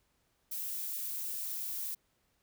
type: noise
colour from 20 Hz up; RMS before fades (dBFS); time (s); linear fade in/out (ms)
violet; -38; 0.51-1.95; 10
effects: pink hiss -75 dBFS RMS until 2.42 s